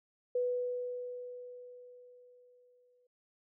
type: tone with exponential decay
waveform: sine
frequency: 493.9 Hz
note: B4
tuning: in tune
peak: -28 dBFS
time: 0.35-3.07 s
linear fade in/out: 5 ms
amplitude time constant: 590 ms
effects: none